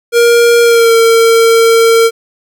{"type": "tone with pitch glide", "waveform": "square", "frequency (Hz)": [470.9, 456.7], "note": ["A#4", "A#4"], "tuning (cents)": [18, -36], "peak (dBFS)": -5, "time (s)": [0.12, 2.11], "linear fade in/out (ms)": 50, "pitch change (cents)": -54, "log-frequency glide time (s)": [0.62, 0.94], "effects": []}